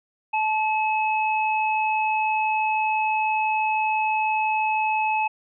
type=tone pair together; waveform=sine; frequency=867 / 2577 Hz; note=A5 / E7; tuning=-26 / -40 cents; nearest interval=octave + perfect fifth; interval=1886 cents; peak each=-21 / -26 dBFS; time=0.33-5.28 s; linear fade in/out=10 ms; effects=none